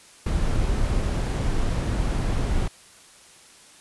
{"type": "noise", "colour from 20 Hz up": "brown", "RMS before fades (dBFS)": -23, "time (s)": [0.26, 2.68], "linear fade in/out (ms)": 5, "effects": ["white hiss -50 dBFS RMS until 3.8 s", "resampled to 24000 Hz"]}